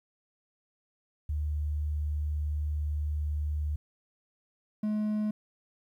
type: tone pair in turn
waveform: sine / triangle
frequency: 74.8 / 212.4 Hz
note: D2 / G#3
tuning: +32 / +39 cents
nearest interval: octave + tritone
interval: 1807 cents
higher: second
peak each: -28 / -25 dBFS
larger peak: second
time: 1.29-3.76 / 4.83-5.31 s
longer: first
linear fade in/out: 5 ms
effects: 11-bit